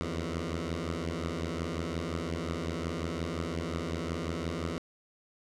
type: beating tone pair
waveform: 10% pulse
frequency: 80.8 / 86.4 Hz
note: E2 / F2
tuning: -34 / -18 cents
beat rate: 5.6 Hz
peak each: -27 dBFS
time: 0.01-4.78 s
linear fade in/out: 0 ms
effects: low-pass 7000 Hz 12 dB/octave